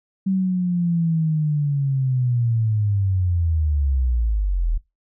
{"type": "linear sweep", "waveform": "sine", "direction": "down", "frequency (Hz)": [192.8, 37.97], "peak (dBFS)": -17, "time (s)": [0.26, 4.78], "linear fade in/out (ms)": 10, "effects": ["noise-tail reverb RT60 0.2 s tail -20 dB re dry"]}